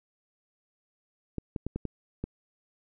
clicks, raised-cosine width 3 ms, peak -19 dBFS, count 6, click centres 1.383 / 1.562 / 1.666 / 1.76 / 1.853 / 2.24 s, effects none

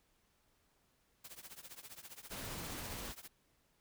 white noise with tremolo, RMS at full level -49 dBFS, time 1.24-3.28 s, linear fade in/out 5 ms, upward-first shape triangle, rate 15 Hz, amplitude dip 95%
pink noise, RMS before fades -45 dBFS, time 2.3-3.13 s, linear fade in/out 20 ms
effects pink hiss -75 dBFS RMS until 3.8 s

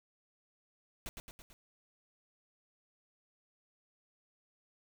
pink noise with echo, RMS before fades -42 dBFS, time 1.06-1.09 s, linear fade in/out 0 ms, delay 110 ms, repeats 4, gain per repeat -4 dB, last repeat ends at 1.53 s, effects none

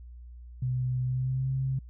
sine tone with pitch glide, 126.8 to 132.87 Hz, B2 to C3, +46 to +27 cents, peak -26 dBFS, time 0.62-1.79 s, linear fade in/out 5 ms, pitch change +81 cents, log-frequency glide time 1.04-1.51 s, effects added 60 Hz sine -43 dBFS peak until 1.89 s

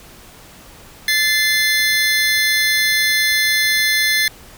25% pulse tone pair together, 1744 / 2074 Hz, A6 / C7, -16 / -16 cents, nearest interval minor third, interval 300 cents, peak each -13 dBFS, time 1.08-4.28 s, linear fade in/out 2 ms, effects pink hiss -42 dBFS RMS until 4.57 s

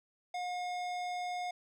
sine tone with hard clipping, 718 Hz, F5, 48 cents sharp, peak -37 dBFS, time 0.34-1.51 s, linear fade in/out 5 ms, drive 15 dB, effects none

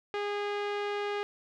sawtooth tone with low-pass filter, 410 Hz, G#4, 22 cents flat, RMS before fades -33 dBFS, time 0.14-1.23 s, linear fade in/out 0 ms, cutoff 2900 Hz, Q 1.1, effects none

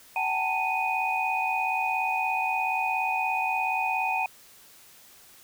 sine tone cluster, 757 / 841 / 898 / 2486 Hz, F#5 / G#5 / A5 / D#7, +39 / +22 / +35 / -2 cents, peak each -29 / -35 / -30 / -28 dBFS, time 0.16-4.26 s, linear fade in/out 2 ms, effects white hiss -53 dBFS RMS until 5.43 s

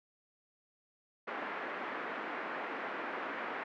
white band-pass noise, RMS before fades -40 dBFS, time 1.27-3.64 s, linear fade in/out 10 ms, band 240 to 1900 Hz, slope 24 dB/octave, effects none

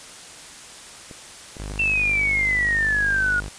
clicks, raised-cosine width 2 ms, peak -25 dBFS, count 5, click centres 1.112 / 1.568 / 1.71 / 1.957 / 2.095 s
sawtooth tone, 50.5 Hz, G#1, 48 cents flat, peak -26 dBFS, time 1.59-3.49 s, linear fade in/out 10 ms
sine exponential sweep, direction down, 2701 to 1430 Hz, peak -18 dBFS, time 1.79-3.4 s, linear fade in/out 5 ms
effects white hiss -41 dBFS RMS until 3.58 s + resampled to 22050 Hz

